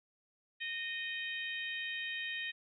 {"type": "harmonic tone with a mistuned harmonic", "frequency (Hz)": 622.3, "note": "D#5", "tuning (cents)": 0, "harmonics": [3, 4, 5, 6], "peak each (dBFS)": [-40, -42, -44, -46], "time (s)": [0.6, 2.52], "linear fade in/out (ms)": 20, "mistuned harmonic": 3, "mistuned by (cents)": -17, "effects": []}